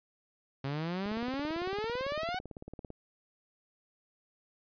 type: exponential sweep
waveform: sawtooth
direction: up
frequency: 133.4 to 760 Hz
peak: -29 dBFS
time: 0.64-2.39 s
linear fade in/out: 5 ms
type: click train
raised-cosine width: 2 ms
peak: -30 dBFS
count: 34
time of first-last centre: 1.06-2.904 s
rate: 17.9 Hz
effects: resampled to 11025 Hz